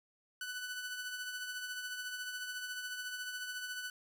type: tone with tremolo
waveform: sawtooth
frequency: 1493 Hz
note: F#6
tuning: 15 cents sharp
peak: -34 dBFS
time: 0.41-3.9 s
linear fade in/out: 2 ms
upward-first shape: triangle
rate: 14 Hz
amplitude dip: 50%
effects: none